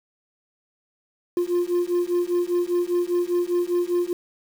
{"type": "beating tone pair", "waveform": "sine", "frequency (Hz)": [349.2, 354.2], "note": ["F4", "F4"], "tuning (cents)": [0, 24], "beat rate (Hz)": 5, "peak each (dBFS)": -21, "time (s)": [1.37, 4.13], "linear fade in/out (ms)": 2, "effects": ["tanh soft clip ceiling -17 dBFS", "7-bit"]}